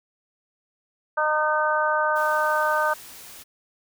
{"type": "harmonic tone", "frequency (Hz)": 305.9, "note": "D#4", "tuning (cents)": -29, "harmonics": [2, 3, 4, 5], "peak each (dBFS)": [-25, -25, -25, -25], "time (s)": [1.17, 2.94], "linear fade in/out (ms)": 10}
{"type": "noise", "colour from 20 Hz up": "white", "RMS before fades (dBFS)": -43, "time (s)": [2.15, 3.44], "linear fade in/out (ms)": 20}
{"effects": []}